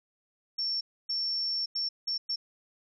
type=tone bursts at uneven times; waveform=sine; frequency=5440 Hz; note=F8; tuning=46 cents flat; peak=-28 dBFS; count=5; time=0.58-0.81 / 1.09-1.66 / 1.75-1.89 / 2.07-2.18 / 2.29-2.36 s; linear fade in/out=10 ms; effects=none